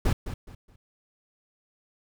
brown noise with echo, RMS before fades -22 dBFS, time 0.05-0.13 s, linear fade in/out 5 ms, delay 210 ms, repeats 3, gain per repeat -11 dB, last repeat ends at 0.76 s, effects none

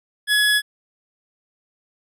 25% pulse tone, 1689 Hz, G#6, 29 cents sharp, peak -11 dBFS, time 0.27-0.62 s, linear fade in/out 50 ms, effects resampled to 32000 Hz

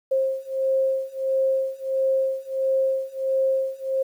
sine beating tone pair, 531 / 532.5 Hz, C5 / C5, +25 / +30 cents, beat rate 1.5 Hz, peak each -24 / -23 dBFS, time 0.11-4.03 s, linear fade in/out 10 ms, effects 9-bit

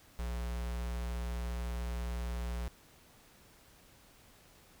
square tone with notch filter, 60 Hz, B1, 49 cents flat, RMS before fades -37 dBFS, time 0.19-2.68 s, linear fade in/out 0 ms, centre 270 Hz, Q 1.5, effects pink hiss -61 dBFS RMS until 4.8 s

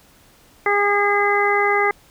harmonic tone, 407.6 Hz, G#4, 32 cents flat, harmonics 1 / 2 / 3 / 4 / 5, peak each -20 / -21 / -22 / -26 / -20 dBFS, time 0.66-1.91 s, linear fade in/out 2 ms, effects pink hiss -52 dBFS RMS until 2.1 s

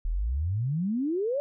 sine exponential sweep, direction up, 36.71 to 588 Hz, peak -25 dBFS, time 0.05-1.4 s, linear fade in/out 0 ms, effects none

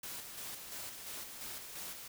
white noise with tremolo, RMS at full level -44 dBFS, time 0.03-2.08 s, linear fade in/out 5 ms, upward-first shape square, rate 2.9 Hz, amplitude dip 40%, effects none

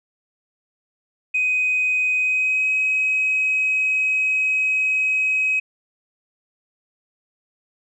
sine tone with pitch glide, 2507 to 2539 Hz, D#7 to D#7, +12 to +34 cents, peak -16 dBFS, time 1.34-5.6 s, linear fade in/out 10 ms, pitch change +22 cents, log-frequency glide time 2.18-2.69 s, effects tanh soft clip ceiling -13 dBFS

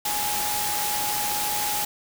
sine tone in noise, 834 Hz, G#5, 7 cents sharp, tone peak -29 dBFS, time 0.05-1.85 s, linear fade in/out 5 ms, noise white, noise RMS -27 dBFS, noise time 0.05-1.85 s, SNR -5 dB, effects none

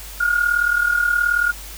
sine tone with amplitude modulation, 1427 Hz, F6, 37 cents sharp, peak -12 dBFS, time 0.2-1.52 s, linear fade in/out 10 ms, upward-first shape sine, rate 38.7 Hz, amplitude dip 70%, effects added 50 Hz sine -36 dBFS peak until 1.77 s + white hiss -37 dBFS RMS until 1.77 s

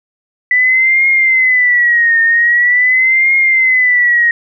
sine tone with vibrato, 1979 Hz, B6, 3 cents sharp, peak -7 dBFS, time 0.51-4.31 s, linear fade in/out 2 ms, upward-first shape triangle, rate 0.44 Hz, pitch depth 140 cents each way, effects none

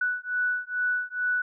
sine beating tone pair, 1480 / 1482.3 Hz, F#6 / F#6, 0 / +3 cents, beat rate 2.3 Hz, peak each -28 dBFS, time 0.01-1.42 s, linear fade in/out 5 ms, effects none

